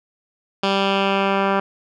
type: tone with low-pass filter sweep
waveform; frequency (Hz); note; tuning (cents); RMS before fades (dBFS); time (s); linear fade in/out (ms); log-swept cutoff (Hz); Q
10% pulse; 196; G3; 0; -19; 0.63-1.6; 5; 3900 to 1800; 2.1
effects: none